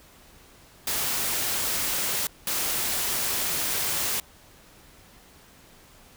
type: noise bursts at uneven times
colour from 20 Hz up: white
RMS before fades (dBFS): -27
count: 2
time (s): 0.87-2.27 / 2.47-4.2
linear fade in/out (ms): 2
effects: pink hiss -53 dBFS RMS until 6.16 s